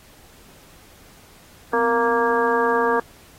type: harmonic tone with a mistuned harmonic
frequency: 233.1 Hz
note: A#3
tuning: in tune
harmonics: 1 / 2 / 3 / 4 / 5 / 6 / 7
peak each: -28 / -20 / -28 / -23 / -24 / -35 / -25 dBFS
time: 1.73-3 s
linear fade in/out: 5 ms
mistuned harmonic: 1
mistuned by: +150 cents
effects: pink hiss -50 dBFS RMS until 3.38 s + AAC 48 kbps